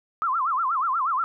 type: tone with vibrato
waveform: sine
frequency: 1181 Hz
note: D6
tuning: 9 cents sharp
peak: -21 dBFS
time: 0.22-1.24 s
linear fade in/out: 0 ms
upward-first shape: sine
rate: 8.3 Hz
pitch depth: 270 cents each way
effects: none